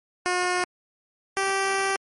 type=tone pair in turn; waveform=10% pulse; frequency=360 / 389.2 Hz; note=F#4 / G4; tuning=-47 / -12 cents; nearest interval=minor second; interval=135 cents; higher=second; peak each=-14 dBFS; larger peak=neither; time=0.26-0.64 / 1.37-1.96 s; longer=second; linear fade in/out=0 ms; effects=MP3 48 kbps